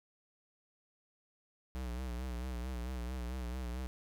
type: tone with vibrato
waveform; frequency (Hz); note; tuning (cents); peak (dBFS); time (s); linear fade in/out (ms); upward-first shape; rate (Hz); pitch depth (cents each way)
square; 61.9; B1; +5; -38; 1.75-3.87; 0; sine; 4.5; 81
effects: none